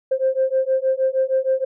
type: beating tone pair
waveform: sine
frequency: 523.3 / 529.7 Hz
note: C5 / C5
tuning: 0 / +21 cents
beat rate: 6.4 Hz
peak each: -19 dBFS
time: 0.11-1.65 s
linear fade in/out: 10 ms
effects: tanh soft clip ceiling -10 dBFS